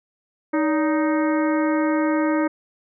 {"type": "harmonic tone with a mistuned harmonic", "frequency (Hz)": 311.1, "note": "D#4", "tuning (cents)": 0, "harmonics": [1, 2, 3, 4, 5, 6, 7], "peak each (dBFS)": [-19, -25, -29, -31, -33, -35, -36], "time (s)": [0.53, 2.48], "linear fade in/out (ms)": 10, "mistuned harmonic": 2, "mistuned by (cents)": -130, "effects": []}